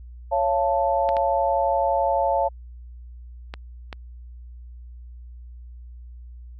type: chord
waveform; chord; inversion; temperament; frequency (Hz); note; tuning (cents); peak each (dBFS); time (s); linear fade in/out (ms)
sine; Db augmented; none; equal with one note detuned; 554.4 / 686.1 / 880; Db5 / F5 / A5; 0 / -31 / 0; -23; 0.31-2.49; 20
type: clicks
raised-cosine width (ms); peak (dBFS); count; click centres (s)
0.3; -17; 4; 1.09 / 1.168 / 3.539 / 3.928
effects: added 60 Hz sine -38 dBFS peak until 6.59 s